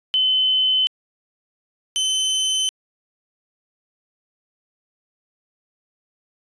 sine / sawtooth tone pair in turn, 3045 / 3056 Hz, F#7 / G7, +49 / -45 cents, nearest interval unison, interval 6 cents, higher second, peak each -15 dBFS, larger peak neither, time 0.14-0.87 / 1.96-2.69 s, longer neither, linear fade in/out 0 ms, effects resampled to 22050 Hz

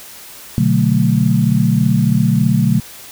sine chord, B minor seventh, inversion none, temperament equal, 123.47 / 146.83 / 185 / 220 Hz, B2 / D3 / F#3 / A3, 0 / 0 / 0 / 0 cents, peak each -16 dBFS, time 0.58-2.8 s, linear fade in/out 0 ms, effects white hiss -36 dBFS RMS until 3.11 s

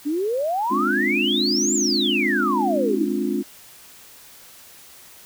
sine exponential two-way sweep, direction up then down, 279.6 to 7480 to 279.6 Hz, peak -20 dBFS, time 0.05-3.07 s, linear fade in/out 20 ms, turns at 1.74 s
sine chord, D half-diminished seventh, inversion second, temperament just, 211.4 / 264.3 / 293.7 / 352.4 Hz, Ab3 / C4 / D4 / F4, +31 / +18 / 0 / +16 cents, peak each -26 dBFS, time 0.7-3.43 s, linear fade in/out 20 ms
effects white hiss -46 dBFS RMS until 5.25 s

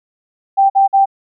sine tone bursts, 784 Hz, G5, in tune, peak -7 dBFS, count 3, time 0.57-1.058 s, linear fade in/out 20 ms, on 130 ms, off 49 ms, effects none

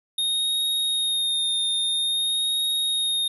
square tone with vibrato, 3700 Hz, A#7, 14 cents flat, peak -22 dBFS, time 0.18-3.28 s, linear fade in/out 5 ms, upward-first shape sine, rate 0.5 Hz, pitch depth 22 cents each way, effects none

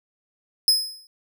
40% pulse tone with exponential decay, 5100 Hz, D#8, 42 cents sharp, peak -11 dBFS, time 0.68-1.07 s, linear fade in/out 1 ms, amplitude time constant 84 ms, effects none

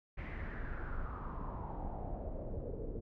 brown noise with low-pass filter sweep, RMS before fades -41 dBFS, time 0.17-3.01 s, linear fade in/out 20 ms, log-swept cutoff 2200 to 420 Hz, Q 4.9, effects none

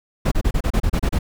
brown noise bursts, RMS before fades -17 dBFS, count 10, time 0.25-1.189 s, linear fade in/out 10 ms, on 66 ms, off 31 ms, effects none

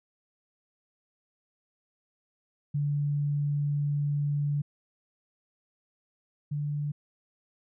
sine tone pair in turn, 145 / 146.6 Hz, D3 / D3, -22 / -3 cents, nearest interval unison, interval 19 cents, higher second, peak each -25 / -28 dBFS, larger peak first, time 2.74-4.62 / 6.51-6.92 s, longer first, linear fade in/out 10 ms, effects none

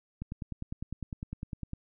click train, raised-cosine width 5 ms, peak -24 dBFS, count 16, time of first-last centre 0.22-1.734 s, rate 9.91 Hz, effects none

